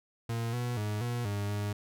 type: tone with pitch steps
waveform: 40% pulse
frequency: 115.7 / 121.9 / 105.2 / 120.5 / 101.9 / 103.1 Hz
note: A#2 / B2 / G#2 / B2 / G#2 / G#2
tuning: -13 / -22 / +23 / -42 / -32 / -12 cents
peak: -30 dBFS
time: 0.29-1.73 s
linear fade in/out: 5 ms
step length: 240 ms
effects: none